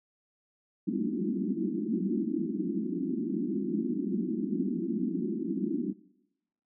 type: band-pass noise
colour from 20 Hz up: pink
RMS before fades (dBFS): -31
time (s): 0.87-5.93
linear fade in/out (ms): 10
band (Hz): 180 to 360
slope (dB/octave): 96
effects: noise-tail reverb RT60 0.9 s tail -21 dB re dry